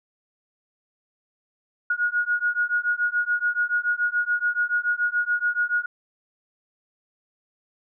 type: beating tone pair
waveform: sine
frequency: 1441 / 1448 Hz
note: F#6 / F#6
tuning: -46 / -38 cents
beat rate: 7 Hz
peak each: -24 dBFS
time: 1.9-5.86 s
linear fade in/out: 5 ms
effects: none